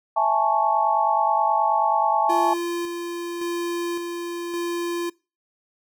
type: chord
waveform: sine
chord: A major seventh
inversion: second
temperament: equal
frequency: 659.3 / 830.6 / 880 / 1108.7 Hz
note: E5 / G#5 / A5 / C#6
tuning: 0 / 0 / 0 / 0 cents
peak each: -25 / -22 / -21 / -25 dBFS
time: 0.16-2.54 s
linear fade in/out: 10 ms
type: tone with tremolo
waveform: square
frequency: 344.5 Hz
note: F4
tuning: 24 cents flat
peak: -25 dBFS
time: 2.29-5.1 s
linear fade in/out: 10 ms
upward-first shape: square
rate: 0.89 Hz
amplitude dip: 35%
effects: noise-tail reverb RT60 0.3 s tail -23 dB re dry